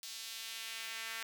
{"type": "tone with high-pass filter sweep", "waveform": "sawtooth", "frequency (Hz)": 225.3, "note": "A3", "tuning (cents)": 41, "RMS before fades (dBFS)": -44, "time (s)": [0.03, 1.23], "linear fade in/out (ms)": 0, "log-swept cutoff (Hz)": [4400, 1800], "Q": 1.3, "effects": []}